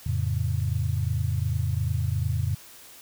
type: chord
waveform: sine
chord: F augmented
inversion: none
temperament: equal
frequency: 87.31 / 110 / 138.59 Hz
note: F2 / A2 / C#3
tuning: 0 / 0 / 0 cents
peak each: -27 / -27 / -29 dBFS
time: 0.06-2.55 s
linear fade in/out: 5 ms
effects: white hiss -48 dBFS RMS until 3.01 s